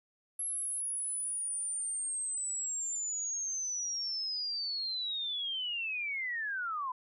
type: linear sweep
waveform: sine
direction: down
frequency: 11175 to 987.8 Hz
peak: -33 dBFS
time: 0.39-6.92 s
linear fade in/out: 5 ms
effects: none